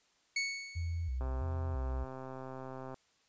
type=tone with exponential decay; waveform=sawtooth; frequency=2217 Hz; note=C#7; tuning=in tune; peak=-26 dBFS; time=0.36-1.19 s; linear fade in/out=5 ms; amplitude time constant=180 ms
type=tone with vibrato; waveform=sine; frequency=73.42 Hz; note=D2; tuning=in tune; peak=-33 dBFS; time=0.75-2.05 s; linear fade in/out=20 ms; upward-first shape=square; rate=1.5 Hz; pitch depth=240 cents each way
type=click train; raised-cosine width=1 ms; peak=-31 dBFS; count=228; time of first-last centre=1.21-2.943 s; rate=131 Hz
effects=white hiss -71 dBFS RMS until 3.28 s + resampled to 16000 Hz